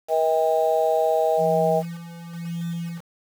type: harmonic tone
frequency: 159.7 Hz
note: D#3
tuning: 45 cents sharp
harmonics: 3 / 4 / 5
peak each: -23 / -20 / -24 dBFS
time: 0.08-1.83 s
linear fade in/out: 50 ms
type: tone with tremolo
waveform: sine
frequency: 169.1 Hz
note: E3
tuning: 44 cents sharp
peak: -25 dBFS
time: 1.37-3.02 s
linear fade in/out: 50 ms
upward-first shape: sine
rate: 0.96 Hz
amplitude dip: 80%
effects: 7-bit